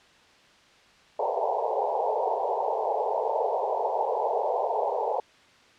white band-pass noise, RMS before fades -27 dBFS, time 1.19-5.2 s, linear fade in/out 2 ms, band 410 to 940 Hz, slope 96 dB/octave, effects white hiss -56 dBFS RMS until 5.78 s + low-pass 4000 Hz 12 dB/octave

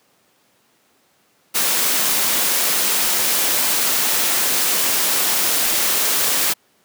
white noise, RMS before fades -18 dBFS, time 1.54-6.54 s, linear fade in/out 20 ms, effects pink hiss -59 dBFS RMS until 6.84 s + high-pass 200 Hz 12 dB/octave

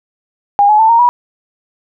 sine tone with pitch steps, 811 / 847.9 / 886.4 / 926.8 / 968.9 Hz, G#5 / G#5 / A5 / A#5 / B5, -41 / +36 / +13 / -10 / -33 cents, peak -5 dBFS, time 0.59-1.09 s, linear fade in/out 0 ms, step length 100 ms, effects none

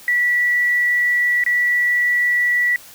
sine tone with dropouts, 1951 Hz, B6, 22 cents flat, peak -14 dBFS, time 0.08-2.76 s, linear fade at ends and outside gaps 1 ms, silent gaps 1.438-1.463 s, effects white hiss -42 dBFS RMS until 2.94 s

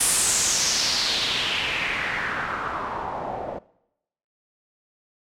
white noise with low-pass filter sweep, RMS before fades -25 dBFS, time 0-3.59 s, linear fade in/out 10 ms, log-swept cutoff 10000 to 610 Hz, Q 3.2, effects noise-tail reverb RT60 0.8 s tail -20 dB re dry

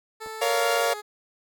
15% pulse tone with pitch glide, 440 to 418.9 Hz, A4 to G#4, 0 to +15 cents, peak -28 dBFS, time 0.2-1.02 s, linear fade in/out 20 ms, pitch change -85 cents, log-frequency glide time 0.75-0.81 s
clicks, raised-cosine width 1 ms, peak -30 / -33 dBFS, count 2, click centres 0.261 / 0.271 s
sawtooth chord, Bb minor, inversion none, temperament equal with one note detuned, 466.2 / 563.7 / 698.5 Hz, Bb4 / Db5 / F5, 0 / +29 / 0 cents, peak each -22 dBFS, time 0.41-0.94 s, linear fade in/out 10 ms
effects none

